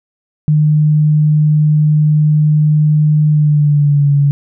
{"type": "tone with pitch glide", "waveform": "sine", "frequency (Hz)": [151.8, 142.45], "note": ["D#3", "C#3"], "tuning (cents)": [-42, 48], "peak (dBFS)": -7, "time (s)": [0.48, 4.31], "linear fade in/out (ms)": 0, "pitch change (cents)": -110, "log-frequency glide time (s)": [3.28, 4.11], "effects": []}